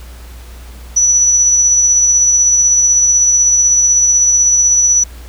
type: tone with tremolo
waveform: sine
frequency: 5920 Hz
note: F#8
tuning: in tune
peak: -6 dBFS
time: 0.96-5.04 s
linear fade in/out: 10 ms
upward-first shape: sine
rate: 16 Hz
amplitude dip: 25%
effects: added 60 Hz sine -30 dBFS peak until 5.28 s + pink hiss -40 dBFS RMS until 5.28 s